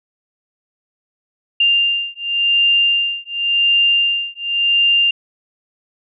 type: beating tone pair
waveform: sine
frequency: 2794 / 2794.91 Hz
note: F7 / F7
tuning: 0 / +1 cents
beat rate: 0.91 Hz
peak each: -16 dBFS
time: 1.6-5.11 s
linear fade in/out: 5 ms
effects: none